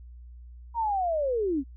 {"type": "linear sweep", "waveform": "sine", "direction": "down", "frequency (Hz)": [953, 250.2], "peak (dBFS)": -24, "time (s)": [0.74, 1.64], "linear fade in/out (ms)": 50, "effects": ["added 60 Hz sine -43 dBFS peak until 1.76 s"]}